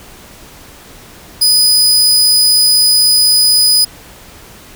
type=tone; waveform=sawtooth; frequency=4978 Hz; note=D#8; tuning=in tune; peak=-4 dBFS; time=1.41-3.85 s; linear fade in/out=10 ms; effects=pink hiss -37 dBFS RMS until 4.75 s